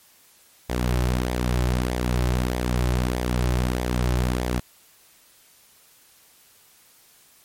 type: tone with flanger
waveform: sawtooth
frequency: 61.6 Hz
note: B1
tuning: 4 cents flat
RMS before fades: -23 dBFS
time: 0.69-4.6 s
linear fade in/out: 10 ms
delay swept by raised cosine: 0.7 to 4.3 ms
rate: 1.6 Hz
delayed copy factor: -0.5
effects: white hiss -55 dBFS RMS until 7.44 s + MP3 64 kbps